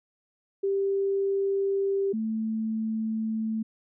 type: tone pair in turn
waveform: sine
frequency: 393.3 / 220.7 Hz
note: G4 / A3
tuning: +6 / +5 cents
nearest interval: minor seventh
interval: 1001 cents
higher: first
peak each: -23 / -26 dBFS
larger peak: first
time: 0.63-2.13 / 2.13-3.63 s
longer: neither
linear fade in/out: 10 ms
effects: none